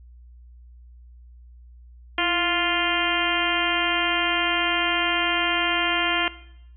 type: harmonic tone with a mistuned harmonic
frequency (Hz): 349.2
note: F4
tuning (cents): 0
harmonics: 1 / 2 / 3 / 4 / 5 / 6 / 7 / 8 / 9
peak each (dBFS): -29 / -29 / -29 / -29 / -29 / -29 / -29 / -29 / -29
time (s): 2.18-6.28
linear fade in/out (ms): 2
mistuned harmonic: 1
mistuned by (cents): -73
effects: noise-tail reverb RT60 0.8 s tail -18 dB re dry + added 60 Hz sine -44 dBFS peak until 6.76 s